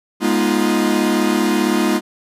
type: chord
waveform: 45% pulse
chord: F half-diminished seventh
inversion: first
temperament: equal with one note detuned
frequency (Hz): 207.7 / 243.1 / 311.1 / 349.2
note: Ab3 / Cb4 / Eb4 / F4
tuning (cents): 0 / -27 / 0 / 0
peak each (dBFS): -20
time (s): 0.2-2.01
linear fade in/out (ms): 50
effects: resampled to 32000 Hz